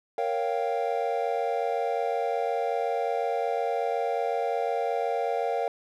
triangle chord, G half-diminished seventh, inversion first, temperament equal, 466.2 / 554.4 / 698.5 / 784 Hz, Bb4 / Db5 / F5 / G5, 0 / 0 / 0 / 0 cents, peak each -28 / -30 / -28 / -30 dBFS, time 0.18-5.68 s, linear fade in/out 2 ms, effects none

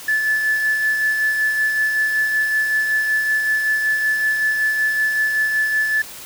triangle tone with tremolo, 1737 Hz, A6, 23 cents flat, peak -11 dBFS, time 0.08-6.02 s, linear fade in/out 5 ms, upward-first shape sine, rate 5.3 Hz, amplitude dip 45%, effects tanh soft clip ceiling -12 dBFS + white hiss -36 dBFS RMS until 6.25 s

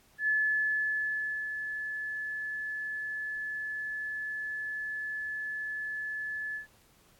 sine tone with ADSR envelope, 1724 Hz, A6, 36 cents flat, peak -24 dBFS, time 0.18-6.67 s, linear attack 98 ms, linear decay 1200 ms, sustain -9 dB, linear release 120 ms, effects pink hiss -63 dBFS RMS until 7.19 s + AAC 64 kbps

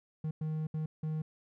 triangle tone bursts at uneven times, 156.1 Hz, D#3, 6 cents sharp, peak -30 dBFS, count 4, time 0.24-0.31 / 0.41-0.67 / 0.74-0.86 / 1.03-1.22 s, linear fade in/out 5 ms, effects none

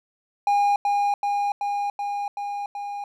triangle tone with echo, 813 Hz, G#5, 37 cents flat, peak -15 dBFS, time 0.47-0.76 s, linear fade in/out 2 ms, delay 380 ms, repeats 6, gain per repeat -2 dB, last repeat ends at 3.04 s, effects none

